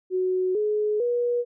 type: tone with pitch steps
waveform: sine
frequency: 370 / 422.6 / 482.6 Hz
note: F#4 / G#4 / B4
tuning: 0 / +30 / -40 cents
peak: -21 dBFS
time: 0.1-1.45 s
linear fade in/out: 50 ms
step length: 450 ms
effects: none